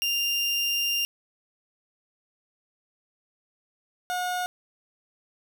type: tone pair in turn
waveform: 30% pulse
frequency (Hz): 2794 / 723.1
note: F7 / F#5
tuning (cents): 0 / -40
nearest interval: octave + major seventh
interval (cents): 2340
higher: first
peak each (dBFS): -21 / -24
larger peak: first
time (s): 0.02-1.05 / 4.1-4.46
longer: first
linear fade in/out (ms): 0
effects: none